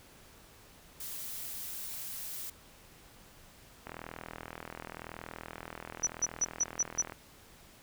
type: noise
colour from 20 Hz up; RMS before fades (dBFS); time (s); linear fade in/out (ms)
blue; -41; 1-2.5; 5
type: click train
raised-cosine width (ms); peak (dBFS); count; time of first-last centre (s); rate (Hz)
0.5; -26; 134; 3.87-7.122; 40.9
type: tone bursts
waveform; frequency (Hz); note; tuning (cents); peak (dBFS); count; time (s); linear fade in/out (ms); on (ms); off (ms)
sine; 5920; F#8; 0; -25; 6; 6.03-7.02; 10; 40; 150
effects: pink hiss -57 dBFS RMS until 7.82 s